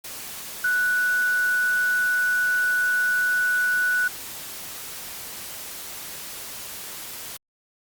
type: tone in noise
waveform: sine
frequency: 1480 Hz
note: F#6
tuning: in tune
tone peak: -19 dBFS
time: 0.64-4.08 s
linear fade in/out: 5 ms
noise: white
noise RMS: -36 dBFS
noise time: 0.04-7.37 s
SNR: +14 dB
effects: Opus 48 kbps